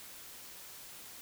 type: silence
effects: white hiss -50 dBFS RMS until 1.21 s